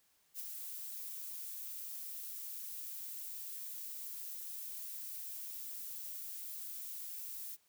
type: noise with ADSR envelope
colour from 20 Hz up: violet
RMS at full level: -41 dBFS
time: 0.34-7.57 s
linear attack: 55 ms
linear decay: 19 ms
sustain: -4 dB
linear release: 36 ms
effects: white hiss -73 dBFS RMS until 7.68 s